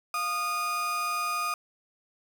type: tone pair together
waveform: 35% pulse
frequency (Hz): 699 / 1231.2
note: F5 / D#6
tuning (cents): +1 / -19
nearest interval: minor seventh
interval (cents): 980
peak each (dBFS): -38 / -26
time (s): 0.14-1.54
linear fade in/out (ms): 2
effects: none